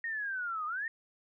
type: linear two-way sweep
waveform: sine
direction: down then up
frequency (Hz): 1870 to 1202 to 1870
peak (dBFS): -33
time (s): 0.04-0.88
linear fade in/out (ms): 2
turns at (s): 0.66
effects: none